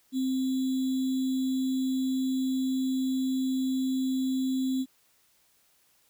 sine tone with sample-and-hold, 261.6 Hz, C4, in tune, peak -25 dBFS, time 0.12-4.86 s, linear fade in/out 50 ms, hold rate 3675 Hz, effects white hiss -66 dBFS RMS until 6.09 s

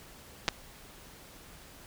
clicks, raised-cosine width 0.2 ms, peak -9 dBFS, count 2, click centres 0.481 / 0.487 s, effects pink hiss -52 dBFS RMS until 1.86 s

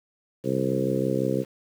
harmonic tone with a mistuned harmonic, 65.8 Hz, C2, 10 cents sharp, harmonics 2 / 3 / 4 / 5 / 6 / 7 / 8, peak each -30 / -30 / -30 / -30 / -30 / -30 / -30 dBFS, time 0.43-1.45 s, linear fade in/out 50 ms, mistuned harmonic 2, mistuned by +16 cents, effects 8-bit

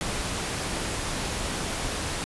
pink noise, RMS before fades -30 dBFS, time 0.01-2.24 s, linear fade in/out 0 ms, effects resampled to 24000 Hz

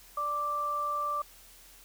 sine tone pair together, 587.8 / 1174.7 Hz, D5 / D6, +1 / 0 cents, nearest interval octave, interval 1199 cents, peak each -40 / -29 dBFS, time 0.17-1.22 s, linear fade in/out 5 ms, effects added 41 Hz sine -60 dBFS peak until 1.84 s + white hiss -55 dBFS RMS until 1.84 s

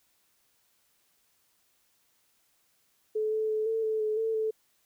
sine tone with pitch steps, 431.8 / 435.9 / 432.6 / 447.2 / 437.1 / 429.6 / 446.5 / 437.8 Hz, A4 / A4 / A4 / A4 / A4 / A4 / A4 / A4, -33 / -16 / -29 / +28 / -11 / -41 / +25 / -9 cents, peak -26 dBFS, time 3.15-4.51 s, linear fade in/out 10 ms, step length 170 ms, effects white hiss -70 dBFS RMS until 4.85 s

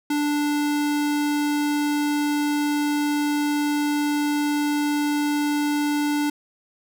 square tone, 293.7 Hz, D4, in tune, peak -21 dBFS, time 0.1-6.3 s, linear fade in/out 5 ms, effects none

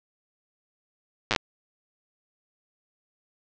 slowing click train, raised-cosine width 0.2 ms, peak -5 dBFS, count 6, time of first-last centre 1.31-1.362 s, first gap 8 ms, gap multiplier 1.13, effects low-pass 5000 Hz 12 dB/octave

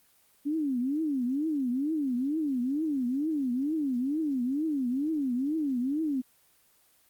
sine tone with vibrato, 278.3 Hz, C#4, 7 cents sharp, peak -26 dBFS, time 0.45-6.22 s, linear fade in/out 20 ms, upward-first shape triangle, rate 2.2 Hz, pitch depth 280 cents each way, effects white hiss -64 dBFS RMS until 7.09 s + Opus 24 kbps

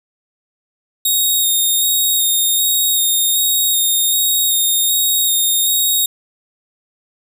5% pulse tone with vibrato, 3729 Hz, A#7, in tune, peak -6 dBFS, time 1.05-6.06 s, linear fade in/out 5 ms, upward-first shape square, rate 1.3 Hz, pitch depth 17 cents each way, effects none

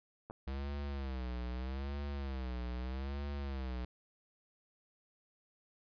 clicks, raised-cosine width 1 ms, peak -32 dBFS, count 2, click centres 0.3 / 0.309 s
square tone with vibrato, 66 Hz, C2, 16 cents sharp, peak -38 dBFS, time 0.47-3.85 s, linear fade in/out 5 ms, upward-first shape sine, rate 0.8 Hz, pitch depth 140 cents each way
effects resampled to 11025 Hz

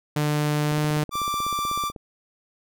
sawtooth tone with pitch glide, 149.3 to 150.77 Hz, D3 to D3, +29 to +46 cents, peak -17 dBFS, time 0.16-1.04 s, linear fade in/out 5 ms, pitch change +17 cents, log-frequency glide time 0.69-0.77 s
click train, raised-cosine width 2 ms, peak -23 dBFS, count 21, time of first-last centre 0.72-1.962 s, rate 16.1 Hz
45% pulse tone, 1174.7 Hz, D6, in tune, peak -24 dBFS, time 1.11-1.92 s, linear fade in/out 50 ms
effects none

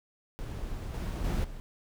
brown noise with level steps, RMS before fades -37 / -33 / -29 / -42 dBFS, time 0.39-1.6 s, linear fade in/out 0 ms, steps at 0.94 / 1.24 / 1.44 s, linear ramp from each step 5 ms, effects none

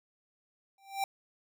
square tone with exponential growth, 784 Hz, G5, in tune, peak -27 dBFS, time 0.78-1.04 s, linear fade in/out 2 ms, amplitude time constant 55 ms, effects none

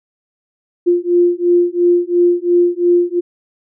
sine beating tone pair, 349 / 351.9 Hz, F4 / F4, -1 / +13 cents, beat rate 2.9 Hz, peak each -13 dBFS, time 0.86-3.21 s, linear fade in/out 20 ms, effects none

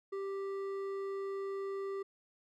sine tone with hard clipping, 392 Hz, G4, in tune, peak -38 dBFS, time 0.12-2.03 s, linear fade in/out 10 ms, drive 8 dB, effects none

